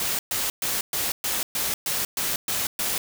white noise bursts, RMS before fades -26 dBFS, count 10, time 0-2.98 s, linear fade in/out 2 ms, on 190 ms, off 120 ms, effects none

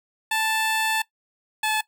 15% pulse tone pair in turn, 880 / 865.4 Hz, A5 / A5, 0 / -29 cents, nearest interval unison, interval 29 cents, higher first, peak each -15 dBFS, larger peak neither, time 0.31-1.02 / 1.63-1.81 s, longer first, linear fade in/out 5 ms, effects noise-tail reverb RT60 0.1 s tail -18 dB re dry

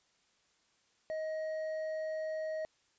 triangle tone with hard clipping, 629 Hz, D#5, 19 cents sharp, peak -36 dBFS, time 1.1-2.65 s, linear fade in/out 0 ms, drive 8 dB, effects white hiss -72 dBFS RMS until 2.98 s + resampled to 16000 Hz

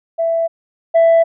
sine tone pair in turn, 663 / 663 Hz, E5 / E5, +10 / +10 cents, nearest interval unison, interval 0 cents, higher neither, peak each -13 / -5 dBFS, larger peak second, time 0.18-0.48 / 0.94-1.24 s, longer neither, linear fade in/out 20 ms, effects tanh soft clip ceiling -6 dBFS

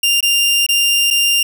sawtooth tone with dropouts, 2794 Hz, F7, in tune, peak -8 dBFS, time 0.03-1.43 s, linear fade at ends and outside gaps 5 ms, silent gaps 0.207-0.227 / 0.665-0.688 / 1.104-1.108 s, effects 8-bit

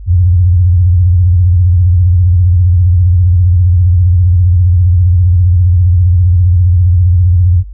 sine tone with vibrato, 88.9 Hz, F2, 31 cents sharp, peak -4 dBFS, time 0.06-7.64 s, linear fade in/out 50 ms, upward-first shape sine, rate 15 Hz, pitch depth 120 cents each way, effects added 50 Hz sine -24 dBFS peak until 7.73 s

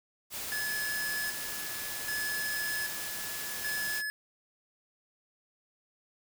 white noise, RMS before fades -38 dBFS, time 0.3-4.03 s, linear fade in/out 50 ms
square tone with tremolo, 1710 Hz, A6, 50 cents flat, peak -33 dBFS, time 0.52-4.1 s, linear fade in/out 0 ms, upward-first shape square, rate 0.64 Hz, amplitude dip 70%
effects none

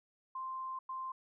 sine tone bursts at uneven times, 1046 Hz, C6, 1 cent flat, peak -38 dBFS, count 2, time 0.35-0.79 / 0.89-1.12 s, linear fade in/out 5 ms, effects none

